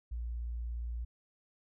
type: tone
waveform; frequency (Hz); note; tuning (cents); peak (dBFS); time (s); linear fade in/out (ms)
sine; 58.6; A#1; +10; -35; 0.11-1.05; 10
effects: none